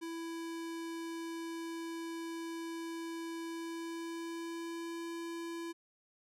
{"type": "tone with pitch glide", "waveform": "square", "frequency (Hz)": [331.6, 335.8], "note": ["E4", "E4"], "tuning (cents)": [10, 32], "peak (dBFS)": -40, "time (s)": [0.01, 5.73], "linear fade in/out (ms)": 20, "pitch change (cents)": 22, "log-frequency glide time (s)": [3.46, 5.1], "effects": ["low-pass 12000 Hz 12 dB/octave"]}